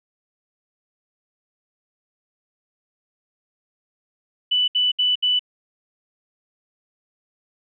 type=tone bursts; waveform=sine; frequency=2980 Hz; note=F#7; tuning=12 cents sharp; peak=-16 dBFS; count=4; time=4.51-5.394 s; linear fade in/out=10 ms; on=170 ms; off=68 ms; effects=none